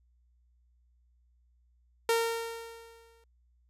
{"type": "tone with exponential decay", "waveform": "sawtooth", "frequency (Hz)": 459.4, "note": "A#4", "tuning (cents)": -25, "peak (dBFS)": -19, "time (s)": [2.09, 3.24], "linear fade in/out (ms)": 2, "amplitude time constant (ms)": 250, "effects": ["added 60 Hz sine -64 dBFS peak until 3.69 s", "resampled to 32000 Hz"]}